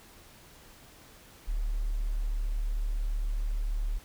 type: tone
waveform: sine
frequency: 36.71 Hz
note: D1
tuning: in tune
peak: -27 dBFS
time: 1.47-3.99 s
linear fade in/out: 20 ms
effects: pink hiss -54 dBFS RMS until 4.04 s